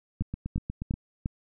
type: two click trains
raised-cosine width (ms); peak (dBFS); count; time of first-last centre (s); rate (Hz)
5; -20 / -16; 7 / 4; 0.22-0.939 / 0.21-1.259; 8.34 / 2.86
effects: none